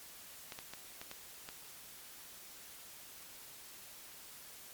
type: clicks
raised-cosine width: 0.2 ms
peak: -27 dBFS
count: 6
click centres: 0.522 / 0.589 / 0.736 / 1.015 / 1.114 / 1.489 s
effects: white hiss -53 dBFS RMS until 4.73 s + MP3 96 kbps